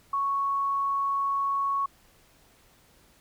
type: tone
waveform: sine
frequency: 1108.7 Hz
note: C#6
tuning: in tune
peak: -24 dBFS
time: 0.13-1.86 s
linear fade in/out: 5 ms
effects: pink hiss -60 dBFS RMS until 3.2 s